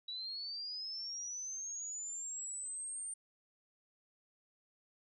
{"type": "linear sweep", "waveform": "sine", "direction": "up", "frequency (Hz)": [3884, 8870], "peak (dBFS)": -40, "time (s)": [0.08, 3.14], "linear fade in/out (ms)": 5, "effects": []}